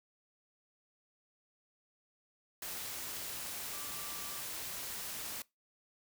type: tone in noise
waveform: sine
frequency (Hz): 1171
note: D6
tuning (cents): -5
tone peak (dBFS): -52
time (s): 3.73-4.4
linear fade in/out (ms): 2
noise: white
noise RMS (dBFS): -42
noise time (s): 2.62-5.42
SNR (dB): -13
effects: noise-tail reverb RT60 0.2 s tail -22 dB re dry